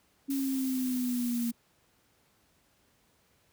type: exponential sweep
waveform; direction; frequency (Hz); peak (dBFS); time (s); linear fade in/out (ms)
sine; down; 276 to 233.1; -28; 0.28-1.52; 20
type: noise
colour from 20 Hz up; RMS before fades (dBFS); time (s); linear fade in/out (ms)
blue; -41; 0.3-1.51; 5
effects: pink hiss -68 dBFS RMS until 3.52 s + high-pass 60 Hz 12 dB/octave